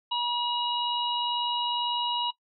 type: harmonic tone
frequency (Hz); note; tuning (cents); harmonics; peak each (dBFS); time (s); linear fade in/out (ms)
962; B5; -46; 1 / 3 / 4; -28 / -30 / -33; 0.11-2.31; 10
effects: noise-tail reverb RT60 0.1 s tail -20 dB re dry